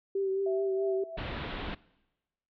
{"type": "tone with vibrato", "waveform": "sine", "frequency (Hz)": 387.6, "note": "G4", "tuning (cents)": -20, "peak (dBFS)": -27, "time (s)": [0.15, 1.04], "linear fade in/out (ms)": 5, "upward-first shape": "triangle", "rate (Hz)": 4.7, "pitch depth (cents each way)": 31}
{"type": "tone with tremolo", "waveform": "sine", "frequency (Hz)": 659.3, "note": "E5", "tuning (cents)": 0, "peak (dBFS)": -32, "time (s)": [0.46, 1.17], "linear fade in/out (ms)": 5, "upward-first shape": "sine", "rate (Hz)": 2.9, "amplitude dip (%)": 65}
{"type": "low-pass noise", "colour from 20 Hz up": "pink", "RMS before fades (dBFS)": -37, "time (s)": [1.17, 1.75], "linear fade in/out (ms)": 10, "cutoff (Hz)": 3800, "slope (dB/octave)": 48}
{"effects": ["noise-tail reverb RT60 1.0 s tail -22 dB re dry"]}